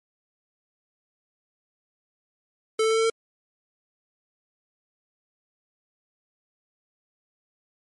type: tone with pitch steps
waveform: square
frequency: 440 / 443.1 / 446.1 / 449.2 / 452.4 Hz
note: A4 / A4 / A4 / A4 / A4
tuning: 0 / +12 / +24 / +36 / +48 cents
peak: -20 dBFS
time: 2.79-3.1 s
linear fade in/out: 5 ms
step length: 62 ms
effects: MP3 48 kbps